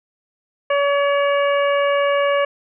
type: harmonic tone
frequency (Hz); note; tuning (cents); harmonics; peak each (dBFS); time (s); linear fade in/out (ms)
567; C#5; +39; 1 / 2 / 3 / 4 / 5; -16 / -22 / -26 / -28 / -30; 0.7-2.45; 5
effects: none